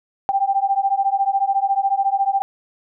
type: beating tone pair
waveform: sine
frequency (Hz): 780 / 794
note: G5 / G5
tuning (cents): -9 / +22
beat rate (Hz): 14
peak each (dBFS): -19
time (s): 0.29-2.42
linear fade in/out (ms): 0
effects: none